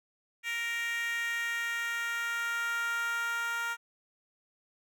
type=tone with high-pass filter sweep; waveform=10% pulse; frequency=466.6 Hz; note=A#4; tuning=2 cents sharp; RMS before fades=-33 dBFS; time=0.43-3.77 s; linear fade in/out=50 ms; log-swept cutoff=2100 to 1200 Hz; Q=4; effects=none